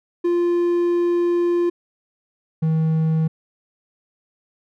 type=tone pair in turn; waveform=triangle; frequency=347.7 / 159.51 Hz; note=F4 / D#3; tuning=-8 / +43 cents; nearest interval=octave + minor second; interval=1349 cents; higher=first; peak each=-14 dBFS; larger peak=neither; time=0.24-1.7 / 2.62-3.28 s; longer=first; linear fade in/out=10 ms; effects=none